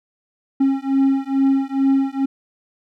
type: beating tone pair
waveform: triangle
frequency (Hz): 270 / 272.3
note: C#4 / C#4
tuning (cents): -45 / -31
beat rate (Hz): 2.3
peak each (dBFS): -16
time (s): 0.6-2.26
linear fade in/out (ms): 10
effects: none